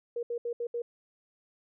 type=tone bursts at uneven times; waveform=sine; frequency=474.3 Hz; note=A#4; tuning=30 cents sharp; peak=-30 dBFS; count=5; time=0.16-0.23 / 0.3-0.38 / 0.45-0.53 / 0.6-0.67 / 0.74-0.82 s; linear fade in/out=5 ms; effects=none